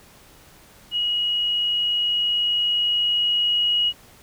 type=tone with level ramp; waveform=sine; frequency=2900 Hz; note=F#7; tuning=35 cents flat; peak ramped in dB=-20 to -17 dBFS; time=0.91-3.93 s; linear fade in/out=50 ms; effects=pink hiss -50 dBFS RMS until 4.22 s